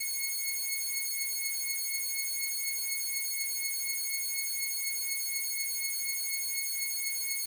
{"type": "beating tone pair", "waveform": "5% pulse", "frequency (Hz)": [2182, 2186.1], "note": ["C#7", "C#7"], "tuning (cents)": [-28, -25], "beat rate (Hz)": 4.1, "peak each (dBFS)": -24, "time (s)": [0, 7.46], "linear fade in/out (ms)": 10, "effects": ["8-bit"]}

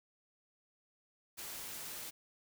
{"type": "noise", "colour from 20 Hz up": "white", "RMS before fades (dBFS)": -45, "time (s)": [1.37, 2.11], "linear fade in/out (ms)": 20, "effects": []}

